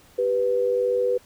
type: tone pair together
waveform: sine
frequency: 392 / 493.5 Hz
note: G4 / B4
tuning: 0 / -1 cents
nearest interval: major third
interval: 399 cents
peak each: -26 / -20 dBFS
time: 0.18-1.18 s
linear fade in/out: 10 ms
effects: pink hiss -54 dBFS RMS until 1.25 s